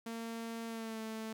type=tone with pitch glide; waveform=sawtooth; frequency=228.6 to 220.9 Hz; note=A#3 to A3; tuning=-34 to +7 cents; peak=-36 dBFS; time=0.06-1.33 s; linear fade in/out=5 ms; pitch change=-59 cents; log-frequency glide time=0.67-1 s; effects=13-bit